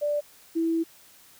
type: tone pair in turn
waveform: sine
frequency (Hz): 587.3 / 328.9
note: D5 / E4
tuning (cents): 0 / -4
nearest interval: minor seventh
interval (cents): 1004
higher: first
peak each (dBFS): -23 / -22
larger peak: second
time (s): 0.01-0.21 / 0.55-0.84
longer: second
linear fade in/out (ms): 20
effects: white hiss -54 dBFS RMS until 1.39 s